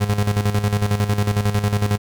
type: tone with tremolo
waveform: 35% pulse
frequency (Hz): 103.1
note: G#2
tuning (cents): -12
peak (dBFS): -13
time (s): 0-1.98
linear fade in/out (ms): 20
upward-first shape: square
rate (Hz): 11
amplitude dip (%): 65
effects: none